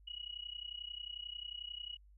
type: tone with amplitude modulation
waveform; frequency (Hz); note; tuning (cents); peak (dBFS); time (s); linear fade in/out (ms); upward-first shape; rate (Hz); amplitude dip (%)
sine; 2911; F#7; -29; -39; 0.07-1.97; 10; sine; 31.2; 90
effects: added 50 Hz sine -59 dBFS peak until 2.17 s